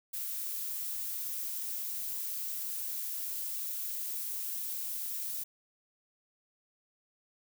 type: noise with high-pass filter sweep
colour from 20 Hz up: violet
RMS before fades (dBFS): -37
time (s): 0.13-5.44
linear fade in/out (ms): 10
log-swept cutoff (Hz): 1100 to 350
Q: 1.3
effects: none